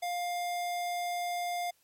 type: tone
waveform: square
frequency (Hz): 704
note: F5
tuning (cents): +14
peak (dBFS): -32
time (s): 0.02-1.71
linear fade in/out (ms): 10
effects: white hiss -69 dBFS RMS until 1.83 s + MP3 64 kbps